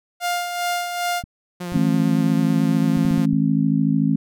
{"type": "tone with tremolo", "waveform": "sawtooth", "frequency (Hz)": 704, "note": "F5", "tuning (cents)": 14, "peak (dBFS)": -16, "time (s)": [0.2, 1.23], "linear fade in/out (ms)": 50, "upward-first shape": "sine", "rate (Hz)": 2.5, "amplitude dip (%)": 50}
{"type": "clicks", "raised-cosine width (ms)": 5, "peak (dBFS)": -20, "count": 8, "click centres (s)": [1.239, 1.722, 1.766, 2.972, 3.052, 3.111, 3.179, 3.333]}
{"type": "tone with vibrato", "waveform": "sawtooth", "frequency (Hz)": 176.4, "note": "F3", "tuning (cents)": 18, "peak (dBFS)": -23, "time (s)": [1.6, 3.26], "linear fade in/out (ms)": 10, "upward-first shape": "sine", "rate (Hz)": 9, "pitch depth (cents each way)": 26}
{"type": "harmonic tone", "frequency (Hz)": 53.5, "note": "A1", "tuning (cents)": -48, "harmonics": [3, 4, 5], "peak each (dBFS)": [-20, -20, -20], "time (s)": [1.74, 4.16], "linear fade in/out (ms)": 5}
{"effects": []}